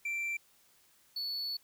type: tone pair in turn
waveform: triangle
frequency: 2349 / 4434 Hz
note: D7 / C#8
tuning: 0 / 0 cents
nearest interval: major seventh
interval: 1100 cents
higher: second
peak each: -31 / -33 dBFS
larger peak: first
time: 0.05-0.37 / 1.16-1.57 s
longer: second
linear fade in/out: 5 ms
effects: white hiss -66 dBFS RMS until 1.63 s